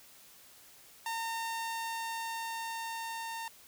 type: tone with level ramp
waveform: sawtooth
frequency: 912 Hz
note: A#5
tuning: 38 cents flat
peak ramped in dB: -30 to -34 dBFS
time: 1.06-3.48 s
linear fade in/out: 2 ms
effects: white hiss -57 dBFS RMS until 3.67 s